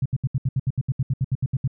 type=tone bursts; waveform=sine; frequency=130.81 Hz; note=C3; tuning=in tune; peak=-18 dBFS; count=16; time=0.02-1.677 s; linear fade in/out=5 ms; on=37 ms; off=71 ms; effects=none